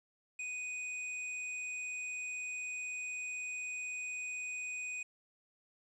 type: tone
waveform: square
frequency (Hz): 2489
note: D#7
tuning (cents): 0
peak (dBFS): -39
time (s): 0.39-5.03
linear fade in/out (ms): 5
effects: resampled to 24000 Hz + 11-bit